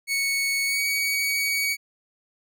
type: tone with pitch glide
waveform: sawtooth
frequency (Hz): 2217 to 2253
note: C#7 to C#7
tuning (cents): 0 to +28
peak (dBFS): -19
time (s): 0.07-1.77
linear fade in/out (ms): 50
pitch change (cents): +28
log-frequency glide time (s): 0.66-0.82
effects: none